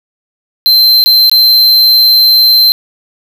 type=tone with dropouts; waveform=square; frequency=4109 Hz; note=C8; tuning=32 cents flat; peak=-4 dBFS; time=0.66-2.72 s; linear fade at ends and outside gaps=0 ms; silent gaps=1.04-1.06 / 1.296-1.315 s; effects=7-bit